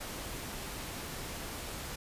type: noise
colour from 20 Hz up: pink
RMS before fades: -41 dBFS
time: 0-1.96 s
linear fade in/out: 10 ms
effects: resampled to 32000 Hz